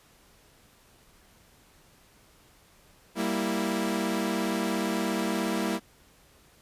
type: chord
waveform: sawtooth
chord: E diminished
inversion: first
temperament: equal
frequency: 196 / 233.1 / 329.6 Hz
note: G3 / Bb3 / E4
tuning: 0 / 0 / 0 cents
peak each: -27 dBFS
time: 3.15-5.8 s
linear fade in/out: 50 ms
effects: pink hiss -59 dBFS RMS until 6.61 s + resampled to 32000 Hz